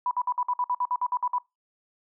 sine tone bursts, 987.8 Hz, B5, in tune, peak -23 dBFS, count 13, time 0.06-1.383 s, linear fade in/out 2 ms, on 51 ms, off 55 ms, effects noise-tail reverb RT60 0.2 s tail -22 dB re dry

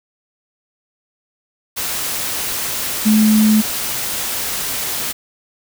sine tone in noise, 215.6 Hz, A3, 35 cents flat, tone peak -9 dBFS, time 3.05-3.62 s, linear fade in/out 20 ms, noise white, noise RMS -22 dBFS, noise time 1.76-5.13 s, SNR +10 dB, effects none

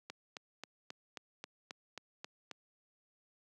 click train, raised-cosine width 0.2 ms, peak -26 dBFS, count 10, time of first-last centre 0.1-2.513 s, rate 3.73 Hz, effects high-pass 200 Hz 12 dB/octave

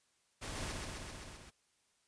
pink noise with echo, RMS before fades -43 dBFS, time 0.41-0.73 s, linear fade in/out 20 ms, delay 130 ms, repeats 6, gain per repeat -2 dB, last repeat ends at 1.51 s, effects white hiss -75 dBFS RMS until 2.07 s + resampled to 22050 Hz

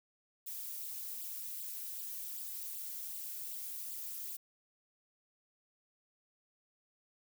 violet noise with flanger, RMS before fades -43 dBFS, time 0.46-4.37 s, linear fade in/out 10 ms, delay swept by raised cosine 0.24 to 4.34 ms, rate 2.6 Hz, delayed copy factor +0.85, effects none

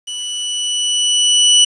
sawtooth tone with level ramp, 2960 Hz, F#7, in tune, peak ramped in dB -20 to -3 dBFS, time 0.07-1.65 s, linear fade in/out 10 ms, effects resampled to 24000 Hz + 7-bit

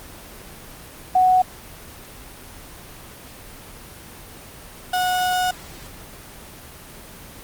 sine / 35% pulse tone pair in turn, 740 / 730.7 Hz, F#5 / F#5, 0 / -22 cents, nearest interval unison, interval 22 cents, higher first, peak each -12 / -17 dBFS, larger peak first, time 1.15-1.42 / 4.93-5.51 s, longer second, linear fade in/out 5 ms, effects pink hiss -40 dBFS RMS until 7.43 s + Opus 24 kbps

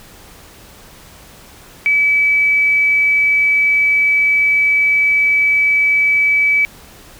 sine tone, 2294 Hz, D7, 41 cents flat, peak -10 dBFS, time 1.86-6.65 s, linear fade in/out 0 ms, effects pink hiss -41 dBFS RMS until 7.19 s

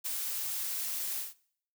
blue noise with ADSR envelope, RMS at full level -33 dBFS, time 0.04-1.34 s, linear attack 22 ms, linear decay 13 ms, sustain -2 dB, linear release 160 ms, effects noise-tail reverb RT60 0.6 s tail -21 dB re dry

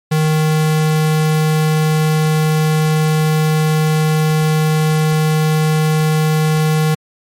square tone, 155.56 Hz, D#3, in tune, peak -12 dBFS, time 0.11-6.95 s, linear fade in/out 10 ms, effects MP3 64 kbps

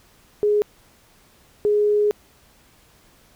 sine tone bursts at uneven times, 416.8 Hz, G#4, 6 cents sharp, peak -15 dBFS, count 2, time 0.43-0.62 / 1.65-2.11 s, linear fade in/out 0 ms, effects pink hiss -55 dBFS RMS until 3.35 s

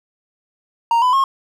triangle tone with pitch steps, 930 / 1002.5 / 1080.7 Hz, A#5 / B5 / C#6, -4 / +26 / -44 cents, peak -10 dBFS, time 0.91-1.24 s, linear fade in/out 2 ms, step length 110 ms, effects none

